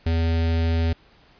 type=tone with notch filter; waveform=square; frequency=82.41 Hz; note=E2; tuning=in tune; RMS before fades=-21 dBFS; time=0.06-0.93 s; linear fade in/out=5 ms; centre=1100 Hz; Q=1.5; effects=pink hiss -55 dBFS RMS until 1.39 s + resampled to 11025 Hz